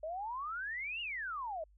sine exponential two-way sweep, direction up then down, 604 to 2900 to 604 Hz, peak -37 dBFS, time 0.03-1.64 s, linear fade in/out 5 ms, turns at 1.01 s, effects added 50 Hz sine -61 dBFS peak until 1.77 s

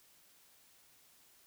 silence, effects white hiss -65 dBFS RMS until 1.46 s

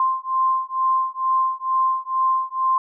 sine beating tone pair, 1046.5 / 1048.7 Hz, C6 / C6, 0 / +4 cents, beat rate 2.2 Hz, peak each -21 dBFS, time 0-2.78 s, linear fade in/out 2 ms, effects none

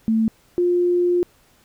sine tone pair in turn, 222.5 / 353.2 Hz, A3 / F4, +20 / +20 cents, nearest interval minor sixth, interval 800 cents, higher second, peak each -15 dBFS, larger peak neither, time 0.08-0.28 / 0.58-1.23 s, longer second, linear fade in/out 0 ms, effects pink hiss -57 dBFS RMS until 1.64 s

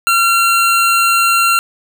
25% pulse tone, 1370 Hz, F6, 34 cents flat, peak -6 dBFS, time 0.07-1.59 s, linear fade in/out 0 ms, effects none

